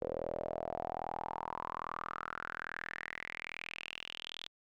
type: tone with band-pass filter sweep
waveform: sawtooth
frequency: 41.2 Hz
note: E1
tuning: in tune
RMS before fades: -42 dBFS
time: 0.01-4.48 s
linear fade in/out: 10 ms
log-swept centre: 500 to 3500 Hz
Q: 6.1
effects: none